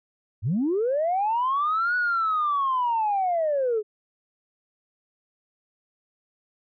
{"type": "linear two-way sweep", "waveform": "sine", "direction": "up then down", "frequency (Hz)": [85, 1480, 409.3], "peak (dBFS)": -20, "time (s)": [0.42, 3.83], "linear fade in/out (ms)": 50, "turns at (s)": 1.96, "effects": ["tanh soft clip ceiling -17 dBFS"]}